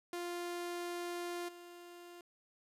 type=tone with level steps; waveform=sawtooth; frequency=349.2 Hz; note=F4; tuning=in tune; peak=-35 / -47 dBFS; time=0.13-2.21 s; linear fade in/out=2 ms; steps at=1.48 s; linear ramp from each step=10 ms; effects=resampled to 32000 Hz + 11-bit